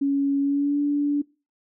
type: tone with pitch glide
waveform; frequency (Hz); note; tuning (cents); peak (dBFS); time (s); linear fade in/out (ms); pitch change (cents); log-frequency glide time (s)
sine; 278.9 to 289.1; C#4 to D4; +11 to -27; -19; 0.01-1.22; 10; +62; 0.4-0.8
effects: noise-tail reverb RT60 0.3 s tail -22 dB re dry